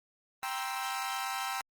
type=chord; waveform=sawtooth; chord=C dominant seventh; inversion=second; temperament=equal with one note detuned; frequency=784 / 946.4 / 1046.5 / 1318.5 Hz; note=G5 / Bb5 / C6 / E6; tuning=0 / +26 / 0 / 0 cents; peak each=-33 / -37 / -37 / -35 dBFS; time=0.43-1.61 s; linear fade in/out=0 ms; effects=Opus 24 kbps